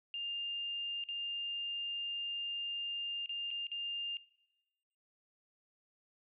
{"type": "tone with dropouts", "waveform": "sine", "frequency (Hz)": 2805, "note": "F7", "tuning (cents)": 7, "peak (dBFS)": -37, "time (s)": [0.14, 4.17], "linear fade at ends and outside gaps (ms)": 1, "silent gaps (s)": [[1.039, 1.087], [3.26, 3.293], [3.506, 3.512], [3.669, 3.716]], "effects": ["noise-tail reverb RT60 1.0 s tail -19 dB re dry"]}